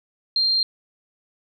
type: tone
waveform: sine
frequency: 4186 Hz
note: C8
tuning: in tune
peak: -17 dBFS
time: 0.36-0.63 s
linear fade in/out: 2 ms
effects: none